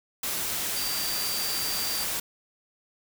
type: tone in noise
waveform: sine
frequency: 4700 Hz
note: D8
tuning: 1 cent sharp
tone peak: -32 dBFS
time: 0.76-2.04 s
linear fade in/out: 5 ms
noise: white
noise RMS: -30 dBFS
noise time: 0.23-2.2 s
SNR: -5 dB
effects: none